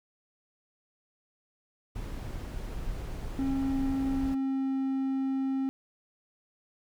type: noise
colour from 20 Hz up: brown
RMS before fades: -36 dBFS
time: 1.95-4.35 s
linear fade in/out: 10 ms
type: tone with pitch glide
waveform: triangle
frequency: 269.6 to 267.4 Hz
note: C#4 to C4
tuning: -48 to +38 cents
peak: -25 dBFS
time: 3.39-5.69 s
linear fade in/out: 0 ms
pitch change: -14 cents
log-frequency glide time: 3.71-4.77 s
effects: none